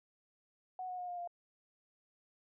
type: tone with pitch steps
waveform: sine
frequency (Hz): 740 / 729.4 / 718.9 / 708.6 / 698.5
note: F#5 / F#5 / F5 / F5 / F5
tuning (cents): 0 / -25 / +50 / +25 / 0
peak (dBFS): -39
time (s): 0.79-1.275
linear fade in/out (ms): 2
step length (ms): 97
effects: none